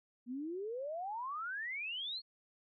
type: exponential sweep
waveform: sine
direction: up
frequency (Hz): 234 to 4393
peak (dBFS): -38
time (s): 0.26-2.22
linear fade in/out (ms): 50
effects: none